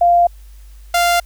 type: tone pair in turn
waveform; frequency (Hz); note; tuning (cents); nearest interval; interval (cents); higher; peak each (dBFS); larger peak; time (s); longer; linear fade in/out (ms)
sine / sawtooth; 696 / 696; F5 / F5; -6 / -6; unison; 0; neither; -8; neither; 0.01-0.27 / 0.94-1.2; neither; 5
effects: added 50 Hz sine -36 dBFS peak until 1.25 s + white hiss -53 dBFS RMS until 1.25 s